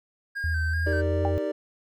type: tone with vibrato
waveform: triangle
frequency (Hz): 1587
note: G6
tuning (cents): +21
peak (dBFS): -27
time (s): 0.35-1.02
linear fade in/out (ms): 20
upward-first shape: square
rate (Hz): 2.6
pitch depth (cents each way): 39
type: tone with pitch glide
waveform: sine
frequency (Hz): 80.4 to 86.67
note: E2 to F2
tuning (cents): -43 to -13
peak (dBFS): -24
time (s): 0.44-1.38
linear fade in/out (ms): 0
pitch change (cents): +130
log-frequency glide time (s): 0.71-1.22
type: chord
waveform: triangle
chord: Eb major seventh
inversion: none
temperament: equal with one note detuned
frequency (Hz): 311.1 / 392 / 461.1 / 587.3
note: Eb4 / G4 / Bb4 / D5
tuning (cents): 0 / 0 / -19 / 0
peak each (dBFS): -30 / -30 / -33 / -27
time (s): 0.86-1.52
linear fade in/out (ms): 10
type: tone with exponential decay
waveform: sine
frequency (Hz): 795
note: G5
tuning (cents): +24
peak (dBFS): -22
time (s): 1.25-1.37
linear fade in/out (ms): 0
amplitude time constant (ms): 25
effects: none